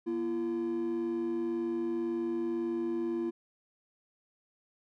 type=tone pair together; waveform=triangle; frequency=238.1 / 340 Hz; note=A#3 / F4; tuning=+37 / -46 cents; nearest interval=tritone; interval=617 cents; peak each=-34 / -28 dBFS; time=0.06-3.31 s; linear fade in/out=20 ms; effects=tanh soft clip ceiling -24 dBFS